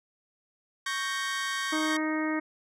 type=chord; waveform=sawtooth; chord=G diminished; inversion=second; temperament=equal; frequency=1108.7 / 1568 / 1864.7 Hz; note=Db6 / G6 / Bb6; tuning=0 / 0 / 0 cents; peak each=-30 dBFS; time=0.86-1.97 s; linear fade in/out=5 ms
type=harmonic tone; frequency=311.1 Hz; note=D#4; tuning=in tune; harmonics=1 / 2 / 3 / 4 / 5 / 6 / 7; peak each=-28 / -37 / -39 / -38 / -41 / -36 / -39 dBFS; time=1.72-2.4 s; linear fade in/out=10 ms
effects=low-pass 9000 Hz 12 dB/octave